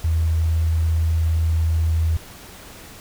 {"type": "tone", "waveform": "sine", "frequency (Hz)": 81.1, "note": "E2", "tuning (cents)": -28, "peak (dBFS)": -16, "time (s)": [0.04, 2.17], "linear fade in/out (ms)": 5, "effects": ["pink hiss -41 dBFS RMS until 3 s"]}